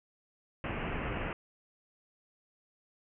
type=low-pass noise; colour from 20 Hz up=pink; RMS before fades=-36 dBFS; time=0.64-1.33 s; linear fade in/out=2 ms; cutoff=2900 Hz; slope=96 dB/octave; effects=none